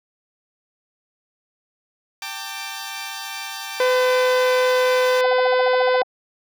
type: chord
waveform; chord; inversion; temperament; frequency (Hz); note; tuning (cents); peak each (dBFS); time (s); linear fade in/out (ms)
10% pulse; G suspended second; none; equal with one note detuned; 784 / 897.5 / 1174.7; G5 / A5 / D6; 0 / +34 / 0; -25 / -25 / -26; 2.22-5.21; 2
type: harmonic tone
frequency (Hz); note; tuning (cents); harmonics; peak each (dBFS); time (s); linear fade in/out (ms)
506; B4; +42; 1 / 2 / 3 / 4 / 5 / 6 / 7 / 8 / 9 / 10; -16 / -24 / -26 / -30 / -36 / -38 / -34 / -40 / -40 / -41; 3.8-6.02; 2
type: tone bursts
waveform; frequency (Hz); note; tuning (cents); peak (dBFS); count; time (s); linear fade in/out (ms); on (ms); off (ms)
sine; 761; F#5; +48; -21; 12; 5.24-6.033; 5; 23; 47
effects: none